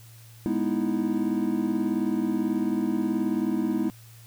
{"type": "chord", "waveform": "triangle", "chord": "E major seventh", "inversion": "first", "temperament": "equal", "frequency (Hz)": [207.7, 246.9, 311.1, 329.6], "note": ["G#3", "B3", "D#4", "E4"], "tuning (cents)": [0, 0, 0, 0], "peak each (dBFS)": -27, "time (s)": [0.46, 3.9], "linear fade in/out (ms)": 0, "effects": ["added 114 Hz sine -47 dBFS peak until 4.26 s", "white hiss -54 dBFS RMS until 4.26 s"]}